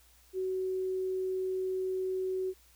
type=tone; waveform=sine; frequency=374.8 Hz; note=F#4; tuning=22 cents sharp; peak=-30 dBFS; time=0.33-2.54 s; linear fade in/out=50 ms; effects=added 60 Hz sine -63 dBFS peak until 2.75 s + white hiss -63 dBFS RMS until 2.75 s